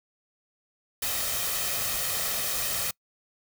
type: noise with comb filter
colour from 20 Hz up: white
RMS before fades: -29 dBFS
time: 1.02-2.91 s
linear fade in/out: 5 ms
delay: 1.6 ms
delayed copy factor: +0.55
effects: noise-tail reverb RT60 0.1 s tail -25 dB re dry